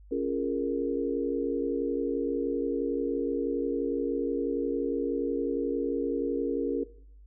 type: chord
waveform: sine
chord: Bb minor seventh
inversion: first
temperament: equal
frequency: 277.2 / 349.2 / 415.3 / 466.2 Hz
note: Db4 / F4 / Ab4 / Bb4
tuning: 0 / 0 / 0 / 0 cents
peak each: -31 / -34 / -33 / -31 dBFS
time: 0.11-6.84 s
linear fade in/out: 10 ms
effects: noise-tail reverb RT60 0.6 s tail -18 dB re dry + added 50 Hz sine -49 dBFS peak until 7.26 s